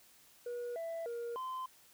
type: tone with pitch steps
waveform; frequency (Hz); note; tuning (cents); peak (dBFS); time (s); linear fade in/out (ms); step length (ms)
sine; 482.6 / 663 / 471.5 / 1033; B4 / E5 / A#4 / C6; -40 / +10 / +20 / -22; -35; 0.46-1.66; 5; 300
effects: tanh soft clip ceiling -37 dBFS + white hiss -63 dBFS RMS until 1.93 s